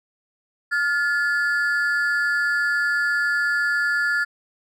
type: ring-modulated tone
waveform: triangle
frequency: 1568 Hz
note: G6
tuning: in tune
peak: -14 dBFS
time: 0.71-4.25 s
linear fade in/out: 20 ms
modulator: 155 Hz
effects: none